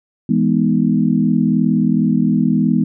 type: chord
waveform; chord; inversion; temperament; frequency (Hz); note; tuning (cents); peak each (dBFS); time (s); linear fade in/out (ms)
sine; E major seventh; none; equal; 164.81 / 207.7 / 246.9 / 311.1; E3 / G#3 / B3 / D#4; 0 / 0 / 0 / 0; -18 / -16 / -16 / -22; 0.29-2.84; 5
effects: none